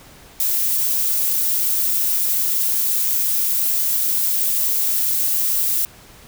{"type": "noise", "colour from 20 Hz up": "violet", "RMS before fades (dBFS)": -19, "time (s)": [0.4, 5.85], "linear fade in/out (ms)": 0, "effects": ["pink hiss -45 dBFS RMS until 6.27 s"]}